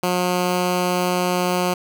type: tone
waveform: 10% pulse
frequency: 179.8 Hz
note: F#3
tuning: 49 cents flat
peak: -10 dBFS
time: 0.03-1.74 s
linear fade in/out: 5 ms
effects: none